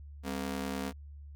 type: ring-modulated tone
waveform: sawtooth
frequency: 232.5 Hz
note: A#3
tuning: 4 cents flat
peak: -27 dBFS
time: 0.23-0.93 s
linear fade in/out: 50 ms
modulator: 35 Hz
effects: added 72 Hz sine -45 dBFS peak until 1.35 s